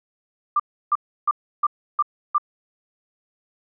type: tone bursts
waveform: sine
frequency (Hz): 1187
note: D6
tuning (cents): +18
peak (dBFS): -15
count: 6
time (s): 0.56-2.382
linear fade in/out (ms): 5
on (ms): 37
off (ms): 320
effects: none